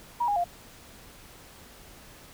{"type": "tone with pitch steps", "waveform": "sine", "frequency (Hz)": [956, 817.9, 699.8], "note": ["A#5", "G#5", "F5"], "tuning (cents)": [43, -27, 3], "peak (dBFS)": -23, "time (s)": [0.2, 0.443], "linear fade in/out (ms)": 10, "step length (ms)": 81, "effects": ["pink hiss -50 dBFS RMS until 2.33 s"]}